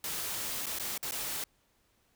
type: noise with dropouts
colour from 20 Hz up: white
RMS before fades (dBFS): -36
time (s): 0.04-1.44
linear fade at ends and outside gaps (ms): 2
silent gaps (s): 0.659-0.666 / 0.787-0.797 / 0.978-1.028 / 1.111-1.12
effects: pink hiss -71 dBFS RMS until 2.15 s